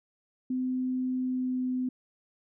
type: tone with pitch glide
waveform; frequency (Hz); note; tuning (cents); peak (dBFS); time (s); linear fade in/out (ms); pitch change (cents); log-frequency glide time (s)
sine; 255.7 to 254.1; C4 to B3; -40 to +49; -27; 0.5-1.89; 5; -11; 1.17-1.66
effects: none